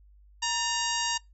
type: harmonic tone with a mistuned harmonic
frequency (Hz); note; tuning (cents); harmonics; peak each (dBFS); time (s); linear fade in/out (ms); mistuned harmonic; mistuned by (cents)
941; A#5; +16; 1 / 2 / 3 / 4 / 5 / 6 / 7 / 8; -32 / -35 / -33 / -37 / -35 / -38 / -35 / -37; 0.42-1.18; 10; 2; -79
effects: noise-tail reverb RT60 0.2 s tail -25 dB re dry + added 50 Hz sine -53 dBFS peak until 1.33 s